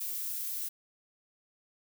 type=noise; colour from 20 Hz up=violet; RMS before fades=-36 dBFS; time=0-0.69 s; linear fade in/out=10 ms; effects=none